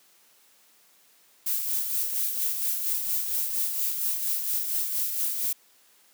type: noise with tremolo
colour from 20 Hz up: violet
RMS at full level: -26 dBFS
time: 1.46-5.53 s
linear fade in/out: 5 ms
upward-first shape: sine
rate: 4.3 Hz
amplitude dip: 45%
effects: white hiss -60 dBFS RMS until 6.13 s + high-pass 200 Hz 12 dB/octave